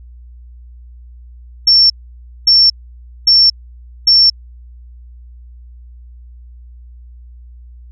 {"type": "tone bursts", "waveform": "sine", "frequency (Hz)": 5430, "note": "F8", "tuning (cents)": -50, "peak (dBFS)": -5, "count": 4, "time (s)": [1.67, 4.3], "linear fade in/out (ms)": 5, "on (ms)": 230, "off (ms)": 570, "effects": ["added 60 Hz sine -34 dBFS peak until 7.91 s"]}